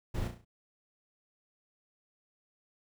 brown noise with echo, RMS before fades -34 dBFS, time 0.14-0.28 s, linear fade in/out 10 ms, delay 34 ms, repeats 5, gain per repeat -6 dB, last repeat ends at 0.45 s, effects none

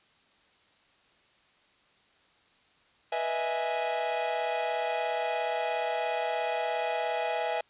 45% pulse chord, E major seventh, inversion second, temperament equal with one note detuned, 489.6 / 622.3 / 659.3 / 830.6 Hz, B4 / D#5 / E5 / G#5, -15 / 0 / 0 / 0 cents, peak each -36 / -37 / -32 / -32 dBFS, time 3.12-7.61 s, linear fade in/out 5 ms, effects white hiss -64 dBFS RMS until 7.69 s + resampled to 8000 Hz

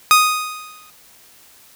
sawtooth tone with exponential decay, 1244.5 Hz, D#6, in tune, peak -3 dBFS, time 0.11-0.9 s, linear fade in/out 0 ms, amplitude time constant 170 ms, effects white hiss -48 dBFS RMS until 1.75 s

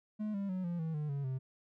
triangle tone with pitch steps, 212.8 / 198.55 / 185.25 / 172.85 / 161.27 / 150.47 / 140.4 / 130.99 Hz, G#3 / G3 / F#3 / F3 / E3 / D3 / C#3 / C3, +42 / +22 / +2 / -18 / -38 / +42 / +22 / +2 cents, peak -32 dBFS, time 0.19-1.39 s, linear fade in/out 20 ms, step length 150 ms, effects none

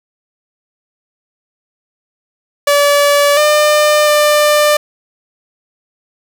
sawtooth tone with pitch steps, 575 / 600 / 596 Hz, D5 / D5 / D5, -37 / +37 / +25 cents, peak -4 dBFS, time 2.67-4.77 s, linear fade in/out 5 ms, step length 700 ms, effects none

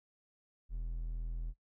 triangle tone, 41.2 Hz, E1, in tune, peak -34 dBFS, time 0.69-1.54 s, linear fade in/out 50 ms, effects noise-tail reverb RT60 0.1 s tail -19 dB re dry

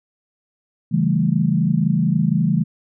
sine chord, A dominant seventh, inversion first, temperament equal, 138.59 / 164.81 / 196 / 220 Hz, C#3 / E3 / G3 / A3, 0 / 0 / 0 / 0 cents, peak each -22 / -18 / -21 / -22 dBFS, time 0.91-2.64 s, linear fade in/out 20 ms, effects none

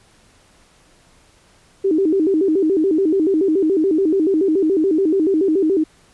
sine tone with vibrato, 349.2 Hz, F4, in tune, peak -13 dBFS, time 1.84-5.84 s, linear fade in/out 10 ms, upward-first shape square, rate 7 Hz, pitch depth 190 cents each way, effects pink hiss -53 dBFS RMS until 6.13 s + resampled to 24000 Hz

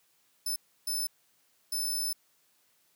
15% pulse tone bursts at uneven times, 5274 Hz, E8, in tune, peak -24 dBFS, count 3, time 0.46-0.56 / 0.87-1.07 / 1.72-2.13 s, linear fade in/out 5 ms, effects white hiss -69 dBFS RMS until 2.95 s + high-pass 100 Hz 12 dB/octave

